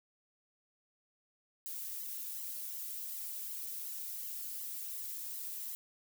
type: noise with flanger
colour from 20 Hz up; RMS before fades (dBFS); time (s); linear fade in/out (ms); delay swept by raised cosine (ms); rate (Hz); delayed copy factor
violet; -42; 1.66-5.75; 0; 0.97 to 2.97; 2.7; +0.95
effects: none